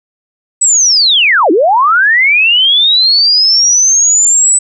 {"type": "linear two-way sweep", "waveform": "sine", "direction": "down then up", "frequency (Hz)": [8020, 293.7, 8020], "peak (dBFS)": -5, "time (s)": [0.61, 4.59], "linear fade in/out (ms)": 10, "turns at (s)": 1.51, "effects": []}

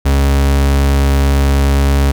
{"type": "tone", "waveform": "40% pulse", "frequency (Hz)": 69.3, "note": "C#2", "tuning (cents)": 0, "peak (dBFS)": -8, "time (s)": [0.05, 2.12], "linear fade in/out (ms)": 10, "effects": []}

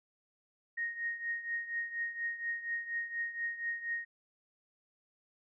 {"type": "tone with tremolo", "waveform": "sine", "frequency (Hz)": 1864.7, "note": "A#6", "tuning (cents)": 0, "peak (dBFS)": -31, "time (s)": [0.77, 4.05], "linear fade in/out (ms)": 10, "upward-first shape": "triangle", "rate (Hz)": 4.2, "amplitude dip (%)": 80, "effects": []}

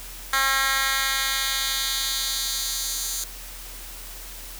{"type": "tone with high-pass filter sweep", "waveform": "10% pulse", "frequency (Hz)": 269.4, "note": "C#4", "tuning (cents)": -49, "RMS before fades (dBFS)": -25, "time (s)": [0.33, 3.24], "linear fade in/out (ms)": 2, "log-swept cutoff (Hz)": [1500, 6400], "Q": 1.3, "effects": ["added 41 Hz sine -40 dBFS peak until 4.59 s", "white hiss -40 dBFS RMS until 4.59 s"]}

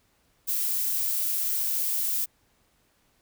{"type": "noise", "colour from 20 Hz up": "violet", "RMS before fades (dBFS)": -27, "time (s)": [0.47, 2.26], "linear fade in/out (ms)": 20, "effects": ["pink hiss -67 dBFS RMS until 3.21 s"]}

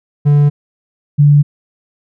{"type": "tone pair in turn", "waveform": ["triangle", "sine"], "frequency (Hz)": [145.5, 145.5], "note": ["D3", "D3"], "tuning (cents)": [-16, -16], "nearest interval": "unison", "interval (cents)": 0, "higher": "neither", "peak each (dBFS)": -4, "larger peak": "neither", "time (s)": [[0.25, 0.5], [1.18, 1.43]], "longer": "neither", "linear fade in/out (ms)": 20, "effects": []}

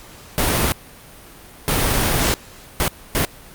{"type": "noise bursts at uneven times", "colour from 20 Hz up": "pink", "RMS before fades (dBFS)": -18, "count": 4, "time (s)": [[0.38, 0.72], [1.68, 2.34], [2.8, 2.88], [3.15, 3.25]], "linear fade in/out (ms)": 0, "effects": ["pink hiss -42 dBFS RMS until 3.54 s", "Opus 48 kbps"]}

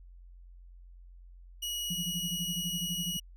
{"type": "tone", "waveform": "sawtooth", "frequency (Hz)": 2909, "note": "F#7", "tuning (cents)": -30, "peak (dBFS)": -30, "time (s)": [1.62, 3.2], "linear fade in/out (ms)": 10}
{"type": "tone with tremolo", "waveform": "sine", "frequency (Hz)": 174.61, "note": "F3", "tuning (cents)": 0, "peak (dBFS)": -32, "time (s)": [1.9, 3.17], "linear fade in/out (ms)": 5, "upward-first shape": "sine", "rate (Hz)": 12, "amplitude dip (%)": 100}
{"effects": ["added 44 Hz sine -49 dBFS peak until 3.36 s"]}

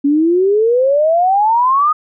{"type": "exponential sweep", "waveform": "sine", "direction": "up", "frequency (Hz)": [277.2, 1258], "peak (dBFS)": -9, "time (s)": [0.04, 1.93], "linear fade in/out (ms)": 10, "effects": []}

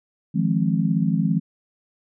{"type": "chord", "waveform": "sine", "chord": "F minor seventh", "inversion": "third", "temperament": "just", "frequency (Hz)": [157.15, 174.61, 209.5, 261.9], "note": ["Eb3", "F3", "Ab3", "C4"], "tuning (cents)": [18, 0, 15, 2], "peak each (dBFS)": [-23, -22, -23, -27], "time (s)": [0.34, 1.4], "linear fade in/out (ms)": 20, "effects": []}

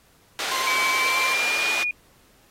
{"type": "band-pass noise", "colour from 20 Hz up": "white", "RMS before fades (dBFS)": -29, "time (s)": [0.39, 1.83], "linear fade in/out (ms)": 0, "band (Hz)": [410, 4300], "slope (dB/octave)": 12}
{"type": "tone with vibrato", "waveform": "40% pulse", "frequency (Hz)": 1046.5, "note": "C6", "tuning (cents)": 0, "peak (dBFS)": -25, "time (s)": [0.51, 1.34], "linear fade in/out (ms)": 5, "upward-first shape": "triangle", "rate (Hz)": 9.2, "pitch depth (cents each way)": 25}
{"type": "tone with pitch glide", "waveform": "sine", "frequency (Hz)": [2295, 2446], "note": ["D7", "D#7"], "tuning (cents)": [-40, -30], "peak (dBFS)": -22, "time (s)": [0.67, 1.91], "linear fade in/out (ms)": 2, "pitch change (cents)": 110, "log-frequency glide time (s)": [0.9, 1.69]}
{"effects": ["pink hiss -58 dBFS RMS until 2.5 s", "AAC 48 kbps"]}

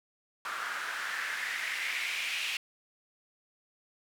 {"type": "noise with band-pass filter sweep", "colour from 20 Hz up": "white", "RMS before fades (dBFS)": -35, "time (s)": [0.45, 2.57], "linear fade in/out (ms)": 2, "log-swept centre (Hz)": [1300, 2700], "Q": 3.6, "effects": []}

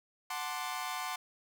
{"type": "chord", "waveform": "sawtooth", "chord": "D dominant seventh", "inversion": "first", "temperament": "equal", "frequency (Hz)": [740, 880, 1046.5, 1174.7], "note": ["F#5", "A5", "C6", "D6"], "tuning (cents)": [0, 0, 0, 0], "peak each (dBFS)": [-37, -39, -36, -39], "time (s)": [0.3, 1.16], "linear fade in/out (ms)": 5, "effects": []}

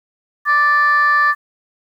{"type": "tone pair together", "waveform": "sine", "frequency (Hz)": [1174.7, 1760], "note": ["D6", "A6"], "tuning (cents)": [0, 0], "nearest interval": "perfect fifth", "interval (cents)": 700, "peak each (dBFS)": -12, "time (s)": [0.45, 1.35], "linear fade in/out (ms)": 50, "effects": ["tanh soft clip ceiling -6 dBFS", "8-bit"]}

